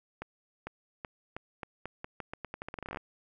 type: accelerating click train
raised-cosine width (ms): 0.5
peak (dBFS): -23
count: 23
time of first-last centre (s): 0.22-2.972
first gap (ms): 450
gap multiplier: 0.84
effects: none